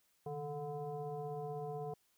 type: tone with frequency modulation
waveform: sine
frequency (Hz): 440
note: A4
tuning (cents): 0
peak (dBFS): -39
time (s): 0.26-1.94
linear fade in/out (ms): 5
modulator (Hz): 288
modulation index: 1.2
effects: white hiss -75 dBFS RMS until 2.17 s